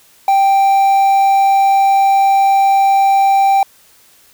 triangle tone with quantisation, 784 Hz, G5, in tune, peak -6 dBFS, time 0.28-3.63 s, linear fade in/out 2 ms, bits 5, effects white hiss -48 dBFS RMS until 4.33 s

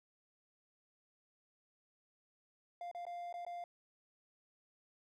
triangle tone with dropouts, 698.5 Hz, F5, in tune, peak -40 dBFS, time 2.81-3.64 s, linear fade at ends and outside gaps 2 ms, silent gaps 2.914-2.948 / 3.053-3.066 / 3.327-3.34 / 3.45-3.465 s, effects none

